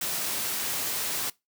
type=noise; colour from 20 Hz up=white; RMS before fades=-30 dBFS; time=0.01-1.3 s; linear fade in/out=5 ms; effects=noise-tail reverb RT60 0.2 s tail -22 dB re dry + high-pass 100 Hz 12 dB/octave